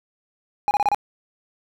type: tone bursts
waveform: triangle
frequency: 821 Hz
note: G#5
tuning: 20 cents flat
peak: -14 dBFS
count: 5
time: 0.68-0.946 s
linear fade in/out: 0 ms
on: 30 ms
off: 29 ms
effects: none